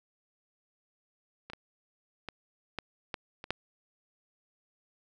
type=clicks; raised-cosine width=0.3 ms; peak=-27 / -24 / -22 / -18 / -18 / -26 / -13 dBFS; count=7; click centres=1.5 / 1.534 / 2.287 / 2.787 / 3.142 / 3.441 / 3.506 s; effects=none